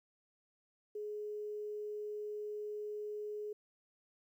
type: tone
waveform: sine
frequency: 420 Hz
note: G#4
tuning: 19 cents sharp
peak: -39 dBFS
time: 0.95-3.53 s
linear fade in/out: 5 ms
effects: 12-bit